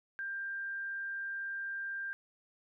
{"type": "tone", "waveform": "sine", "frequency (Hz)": 1589, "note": "G6", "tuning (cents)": 23, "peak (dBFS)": -36, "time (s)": [0.19, 2.13], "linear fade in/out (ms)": 0, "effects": []}